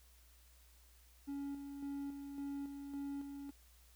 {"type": "tone with tremolo", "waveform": "triangle", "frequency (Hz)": 280.9, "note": "C#4", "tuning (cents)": 23, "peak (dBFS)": -38, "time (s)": [1.27, 3.51], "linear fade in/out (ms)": 20, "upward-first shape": "square", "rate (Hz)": 1.8, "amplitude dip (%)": 45, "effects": ["added 60 Hz sine -63 dBFS peak until 3.95 s", "white hiss -68 dBFS RMS until 3.95 s"]}